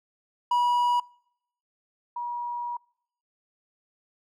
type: tone pair in turn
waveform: triangle / sine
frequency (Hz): 970 / 960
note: B5 / B5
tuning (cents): -31 / -49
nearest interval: unison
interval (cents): 18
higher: first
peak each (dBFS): -18 / -29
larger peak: first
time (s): 0.51-1 / 2.16-2.77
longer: second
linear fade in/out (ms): 5
effects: noise-tail reverb RT60 0.7 s tail -26 dB re dry